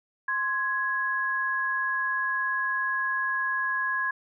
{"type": "tone pair together", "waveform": "sine", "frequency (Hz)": [1050.1, 1667], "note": ["C6", "G#6"], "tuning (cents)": [6, 6], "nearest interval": "minor sixth", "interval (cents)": 800, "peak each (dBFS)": [-30, -26], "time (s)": [0.28, 4.11], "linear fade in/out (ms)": 5, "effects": []}